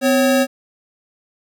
square tone pair together, 254.6 / 548 Hz, C4 / C#5, -47 / -20 cents, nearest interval octave + minor second, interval 1327 cents, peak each -16 dBFS, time 0.01-0.47 s, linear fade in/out 50 ms, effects none

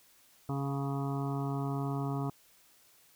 harmonic tone with a mistuned harmonic, 138.59 Hz, C#3, in tune, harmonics 1 / 2 / 3 / 5 / 6 / 7 / 8 / 9, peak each -33 / -37 / -42 / -43 / -48 / -46 / -47 / -47 dBFS, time 0.49-2.3 s, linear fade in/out 2 ms, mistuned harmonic 5, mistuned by +17 cents, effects white hiss -63 dBFS RMS until 3.15 s

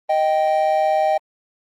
triangle tone pair together, 624.2 / 781 Hz, D#5 / G5, +5 / -7 cents, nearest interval major third, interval 388 cents, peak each -16 dBFS, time 0.09-1.18 s, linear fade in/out 10 ms, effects Opus 24 kbps

